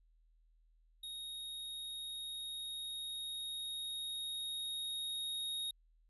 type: tone with level ramp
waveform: square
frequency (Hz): 3744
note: A#7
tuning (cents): +7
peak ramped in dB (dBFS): -44 to -38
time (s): 1.03-5.71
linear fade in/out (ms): 5
effects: added 40 Hz sine -66 dBFS peak until 6.09 s + resampled to 32000 Hz